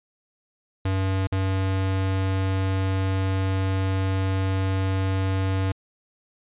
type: tone with dropouts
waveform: square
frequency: 95.5 Hz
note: G2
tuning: 45 cents flat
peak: -22 dBFS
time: 0.85-5.72 s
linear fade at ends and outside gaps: 5 ms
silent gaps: 1.271-1.321 s
effects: resampled to 8000 Hz